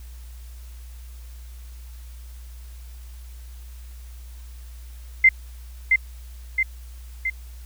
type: tone with echo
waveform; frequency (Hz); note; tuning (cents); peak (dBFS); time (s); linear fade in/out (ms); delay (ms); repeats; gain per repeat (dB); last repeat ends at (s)
sine; 2081; C7; -10; -9; 5.24-5.29; 5; 670; 3; -4; 7.3
effects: added 60 Hz sine -37 dBFS peak until 7.65 s + white hiss -53 dBFS RMS until 7.65 s